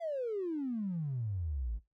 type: exponential sweep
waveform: triangle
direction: down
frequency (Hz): 692 to 49.67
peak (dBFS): -29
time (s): 0-1.8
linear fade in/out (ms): 50
effects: noise-tail reverb RT60 0.2 s tail -21 dB re dry + tanh soft clip ceiling -31 dBFS